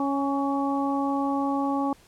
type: harmonic tone with a mistuned harmonic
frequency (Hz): 277.2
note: C#4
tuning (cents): 0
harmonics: 1 / 2 / 3 / 4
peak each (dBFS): -25 / -33 / -29 / -32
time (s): 0-1.93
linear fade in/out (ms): 2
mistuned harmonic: 4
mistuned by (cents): +23
effects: pink hiss -56 dBFS RMS until 2.07 s + low-pass 12000 Hz 12 dB/octave